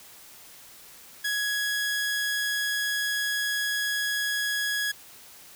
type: tone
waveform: sawtooth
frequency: 1669 Hz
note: G#6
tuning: 8 cents sharp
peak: -22 dBFS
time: 1.24-4.92 s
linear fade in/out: 10 ms
effects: white hiss -49 dBFS RMS until 5.55 s